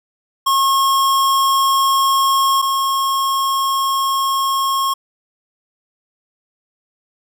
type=tone pair in turn; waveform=square; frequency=1084 / 1084 Hz; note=C#6 / C#6; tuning=-39 / -39 cents; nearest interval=unison; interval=0 cents; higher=neither; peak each=-13 / -16 dBFS; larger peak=first; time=0.46-2.62 / 2.62-4.94 s; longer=second; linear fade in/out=10 ms; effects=none